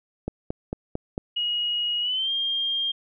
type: click train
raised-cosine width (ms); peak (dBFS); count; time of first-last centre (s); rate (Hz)
2; -14; 5; 0.28-1.179; 4.45
type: tone with pitch glide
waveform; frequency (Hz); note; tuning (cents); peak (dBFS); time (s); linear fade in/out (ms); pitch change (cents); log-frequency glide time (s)
sine; 2892 to 3209; F#7 to G7; -40 to +40; -23; 1.36-2.92; 10; +180; 2.01-2.31
effects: none